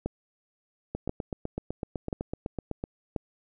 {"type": "two click trains", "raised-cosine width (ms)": 2, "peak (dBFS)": [-18, -16], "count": [16, 4], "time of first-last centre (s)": [[0.95, 2.839], [0.06, 3.162]], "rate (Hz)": [7.94, 0.967], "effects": []}